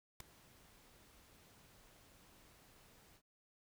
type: noise with ADSR envelope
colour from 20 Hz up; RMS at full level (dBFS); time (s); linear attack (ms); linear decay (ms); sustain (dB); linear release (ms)
pink; -43; 0.2-3.22; 4; 4; -22; 68
effects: none